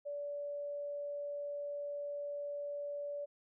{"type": "tone", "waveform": "sine", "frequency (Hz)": 577, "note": "D5", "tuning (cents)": -31, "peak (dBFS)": -38, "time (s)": [0.05, 3.26], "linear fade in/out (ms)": 20, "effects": []}